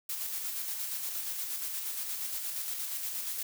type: noise with tremolo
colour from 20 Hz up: blue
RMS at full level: -35 dBFS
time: 0.09-3.43 s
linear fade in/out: 5 ms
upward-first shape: square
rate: 8.5 Hz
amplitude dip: 30%
effects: none